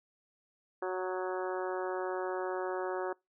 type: harmonic tone with a mistuned harmonic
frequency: 185 Hz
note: F#3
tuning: in tune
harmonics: 2 / 3 / 4 / 5 / 6 / 7 / 8 / 9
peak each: -35 / -39 / -41 / -43 / -45 / -46 / -47 / -48 dBFS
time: 0.82-3.13 s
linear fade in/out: 5 ms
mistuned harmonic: 7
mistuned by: -24 cents
effects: noise-tail reverb RT60 0.2 s tail -25 dB re dry